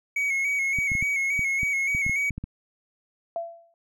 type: tone with vibrato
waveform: triangle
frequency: 2217 Hz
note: C#7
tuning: in tune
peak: -21 dBFS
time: 0.16-2.3 s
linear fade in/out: 5 ms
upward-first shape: square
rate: 3.5 Hz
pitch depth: 36 cents each way
type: clicks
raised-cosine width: 5 ms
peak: -20 dBFS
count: 12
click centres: 0.787 / 0.918 / 0.952 / 1.026 / 1.393 / 1.632 / 1.949 / 2.065 / 2.096 / 2.307 / 2.38 / 2.44 s
type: tone with exponential decay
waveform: sine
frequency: 675 Hz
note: E5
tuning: 41 cents sharp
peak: -24 dBFS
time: 3.36-3.74 s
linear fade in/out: 1 ms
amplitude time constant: 82 ms
effects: none

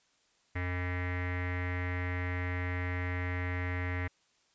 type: tone with low-pass filter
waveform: square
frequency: 90 Hz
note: F#2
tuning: 47 cents flat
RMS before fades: -34 dBFS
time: 0.55-4.08 s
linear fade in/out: 10 ms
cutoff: 2000 Hz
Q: 7.9
effects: white hiss -70 dBFS RMS until 4.54 s + resampled to 16000 Hz

